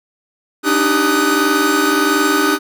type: tone cluster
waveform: 45% pulse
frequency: 288.1 / 309.6 / 393.4 / 1247 / 1496 Hz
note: D4 / D#4 / G4 / D#6 / F#6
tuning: -33 / -9 / +6 / +3 / +19 cents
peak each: -19 dBFS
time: 0.63-2.59 s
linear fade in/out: 50 ms
effects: none